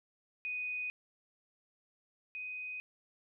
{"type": "tone pair in turn", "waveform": "sine", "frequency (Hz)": [2489, 2501], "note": ["D#7", "D#7"], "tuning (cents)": [0, 8], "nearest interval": "unison", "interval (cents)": 8, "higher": "second", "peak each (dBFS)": [-35, -39], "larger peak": "first", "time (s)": [[0.45, 0.9], [2.35, 2.8]], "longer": "neither", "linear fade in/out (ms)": 0, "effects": []}